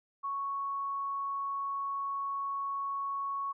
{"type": "tone", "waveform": "sine", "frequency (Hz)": 1108.7, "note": "C#6", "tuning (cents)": 0, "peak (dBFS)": -32, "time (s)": [0.23, 3.53], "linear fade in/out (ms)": 20, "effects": []}